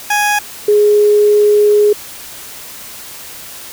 20% pulse / sine tone pair in turn, 830.6 / 416.9 Hz, G#5 / G#4, 0 / +7 cents, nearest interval octave, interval 1193 cents, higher first, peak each -6 dBFS, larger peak neither, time 0.1-0.39 / 0.68-1.93 s, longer second, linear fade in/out 5 ms, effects white hiss -31 dBFS RMS until 3.72 s

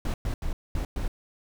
brown noise bursts at uneven times, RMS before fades -28 dBFS, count 5, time 0.05-0.14 / 0.25-0.34 / 0.42-0.53 / 0.75-0.85 / 0.96-1.08 s, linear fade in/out 2 ms, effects none

